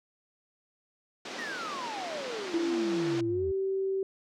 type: band-pass noise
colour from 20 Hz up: pink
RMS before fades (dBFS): -40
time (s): 1.25-3.21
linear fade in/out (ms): 5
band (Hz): 240 to 5800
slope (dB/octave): 24
type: exponential sweep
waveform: triangle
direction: down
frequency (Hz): 1951 to 76.8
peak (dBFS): -34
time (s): 1.38-3.52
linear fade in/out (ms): 10
type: tone with pitch glide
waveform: sine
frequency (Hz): 337.7 to 385.7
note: E4 to G4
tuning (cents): +42 to -28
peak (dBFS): -27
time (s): 2.54-4.03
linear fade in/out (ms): 2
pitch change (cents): +230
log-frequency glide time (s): 3.27-3.45
effects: none